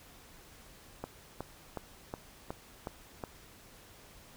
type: click train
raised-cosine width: 1 ms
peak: -23 dBFS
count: 7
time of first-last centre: 1.04-3.238 s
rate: 2.73 Hz
effects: pink hiss -56 dBFS RMS until 4.36 s